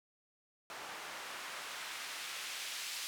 white noise with band-pass filter sweep, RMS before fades -44 dBFS, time 0.7-3.07 s, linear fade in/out 0 ms, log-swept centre 860 to 3400 Hz, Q 0.76, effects none

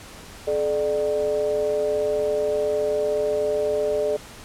triangle ring-modulated tone, 83 Hz, E2, 12 cents sharp, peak -15 dBFS, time 0.47-4.17 s, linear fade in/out 10 ms, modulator 512 Hz, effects pink hiss -42 dBFS RMS until 4.44 s + low-pass 11000 Hz 12 dB/octave

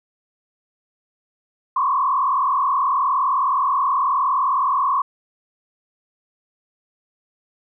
sine tone with frequency modulation, 1079 Hz, C#6, 47 cents flat, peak -16 dBFS, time 1.76-5.02 s, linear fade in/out 5 ms, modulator 39.1 Hz, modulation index 1.9, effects none

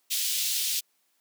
pink high-pass noise, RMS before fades -28 dBFS, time 0.1-0.81 s, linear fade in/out 20 ms, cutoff 3100 Hz, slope 24 dB/octave, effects white hiss -71 dBFS RMS until 1.2 s + high-pass 200 Hz 12 dB/octave

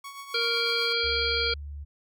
sawtooth tone with tremolo, 1114 Hz, C#6, 8 cents sharp, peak -33 dBFS, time 0.04-0.93 s, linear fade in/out 5 ms, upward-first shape triangle, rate 8 Hz, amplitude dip 60%
harmonic tone, 466.2 Hz, A#4, in tune, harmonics 1 / 3 / 5 / 7 / 9 / 10, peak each -31 / -31 / -31 / -31 / -31 / -31 dBFS, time 0.34-1.54 s, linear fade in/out 5 ms
sine tone, 72.2 Hz, D2, 29 cents flat, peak -35 dBFS, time 1.03-1.85 s, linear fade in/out 20 ms
effects none

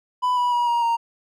triangle tone with pitch steps, 996 / 978.9 / 962.1 / 945.5 / 929.3 Hz, B5 / B5 / B5 / A#5 / A#5, +14 / -16 / -46 / +24 / -6 cents, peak -16 dBFS, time 0.22-0.97 s, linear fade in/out 20 ms, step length 150 ms, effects none

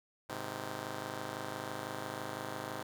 5% pulse chord, Ab major, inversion none, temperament just, 103.83 / 129.78 / 155.74 Hz, Ab2 / C3 / Eb3, 0 / -14 / +2 cents, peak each -33 / -32 / -36 dBFS, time 0.29-2.83 s, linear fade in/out 5 ms, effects none

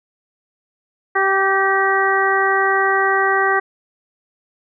harmonic tone with a mistuned harmonic, 388.7 Hz, G4, 15 cents flat, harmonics 1 / 2 / 3 / 4 / 5, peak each -20 / -20 / -20 / -20 / -20 dBFS, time 1.15-3.6 s, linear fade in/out 10 ms, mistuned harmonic 5, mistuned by -26 cents, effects none

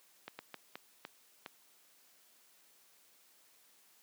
slowing click train, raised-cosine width 0.3 ms, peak -27 dBFS, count 6, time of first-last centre 0.28-1.461 s, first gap 110 ms, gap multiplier 1.39, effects white hiss -66 dBFS RMS until 4.02 s + high-pass 200 Hz 12 dB/octave

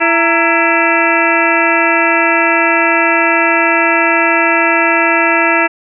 harmonic tone with a mistuned harmonic, 333.6 Hz, E4, 21 cents sharp, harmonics 1 / 2 / 3 / 4 / 5 / 6 / 7 / 8, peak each -17 / -17 / -17 / -17 / -17 / -17 / -17 / -17 dBFS, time 0-5.68 s, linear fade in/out 20 ms, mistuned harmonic 3, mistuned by -130 cents, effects none

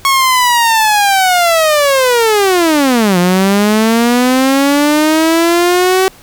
sawtooth linear two-way sweep, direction down then up, 1103 to 174.61 to 381.5 Hz, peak -4 dBFS, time 0.05-6.08 s, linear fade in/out 0 ms, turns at 3.18 s, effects pink hiss -40 dBFS RMS until 6.22 s

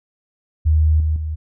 sine tone with level steps, 77.78 Hz, D#2, in tune, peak -11 / -15 / -21 dBFS, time 0.65-1.36 s, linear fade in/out 20 ms, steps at 1 / 1.16 s, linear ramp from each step 2 ms, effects none

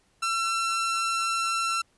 sawtooth tone, 1348 Hz, E6, 38 cents sharp, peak -21 dBFS, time 0.22-1.82 s, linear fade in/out 10 ms, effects pink hiss -66 dBFS RMS until 1.97 s + resampled to 24000 Hz

